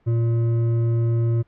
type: tone with hard clipping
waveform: triangle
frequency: 116 Hz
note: A#2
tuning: 8 cents flat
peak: -19 dBFS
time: 0.06-1.43 s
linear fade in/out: 20 ms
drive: 11 dB
effects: pink hiss -63 dBFS RMS until 1.47 s + low-pass 2000 Hz 12 dB/octave